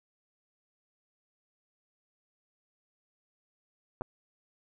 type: clicks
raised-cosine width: 1 ms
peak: -21 dBFS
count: 2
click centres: 4.011 / 4.019 s
effects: none